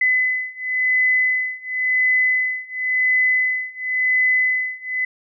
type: beating tone pair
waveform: sine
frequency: 2015 / 2015.94 Hz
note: B6 / B6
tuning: +34 / +35 cents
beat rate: 0.94 Hz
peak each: -20 / -19 dBFS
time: 0.01-5.05 s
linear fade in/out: 5 ms
effects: none